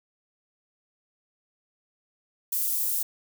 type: high-pass noise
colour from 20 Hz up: white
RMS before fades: -27 dBFS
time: 2.52-3.03 s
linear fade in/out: 5 ms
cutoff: 11000 Hz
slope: 12 dB/octave
effects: none